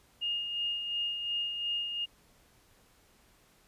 sine tone with tremolo, 2840 Hz, F7, 28 cents sharp, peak -29 dBFS, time 0.21-2.06 s, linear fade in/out 20 ms, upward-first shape sine, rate 2.8 Hz, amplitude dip 45%, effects pink hiss -64 dBFS RMS until 3.67 s + resampled to 32000 Hz

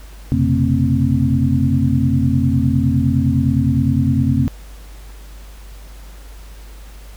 sine tone cluster, 88.5 / 128.2 / 138 / 227.9 / 265.1 Hz, F2 / C3 / C#3 / A#3 / C4, +23 / -35 / -7 / -39 / +23 cents, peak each -19 dBFS, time 0.32-4.48 s, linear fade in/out 0 ms, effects added 50 Hz sine -34 dBFS peak until 7.16 s + pink hiss -45 dBFS RMS until 7.16 s

